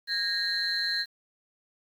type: tone cluster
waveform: sine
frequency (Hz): 1635 / 1849 / 4040 / 4215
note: G#6 / A#6 / B7 / C8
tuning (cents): -28 / -15 / +39 / +12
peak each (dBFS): -32 / -33 / -31 / -29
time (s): 0.07-1.06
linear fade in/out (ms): 50
effects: tanh soft clip ceiling -19 dBFS + 9-bit